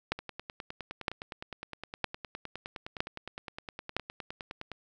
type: two click trains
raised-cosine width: 0.3 ms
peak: -12 / -23 dBFS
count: 5 / 45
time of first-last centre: 0.12-3.966 / 0.19-4.717 s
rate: 1.04 / 9.72 Hz
effects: none